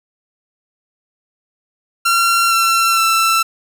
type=tone with pitch steps; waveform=sawtooth; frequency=1369 / 1351.7 / 1334.6 Hz; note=F6 / E6 / E6; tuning=-35 / +43 / +21 cents; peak=-8 dBFS; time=2.05-3.43 s; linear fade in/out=10 ms; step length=460 ms; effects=none